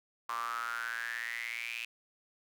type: tone with high-pass filter sweep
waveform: sawtooth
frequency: 116.7 Hz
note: A#2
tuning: 2 cents sharp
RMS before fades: -38 dBFS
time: 0.29-1.85 s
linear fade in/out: 0 ms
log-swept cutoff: 1100 to 2600 Hz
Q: 9.9
effects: none